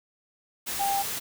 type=tone in noise; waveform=sine; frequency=794 Hz; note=G5; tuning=22 cents sharp; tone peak=-24 dBFS; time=0.79-1.03 s; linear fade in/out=20 ms; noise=white; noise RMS=-32 dBFS; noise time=0.66-1.2 s; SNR=+5 dB; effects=none